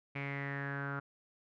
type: tone with low-pass filter sweep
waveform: sawtooth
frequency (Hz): 140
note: C#3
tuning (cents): +18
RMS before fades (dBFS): -39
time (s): 0.15-1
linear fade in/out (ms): 10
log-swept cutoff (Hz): 2300 to 1400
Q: 8.3
effects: none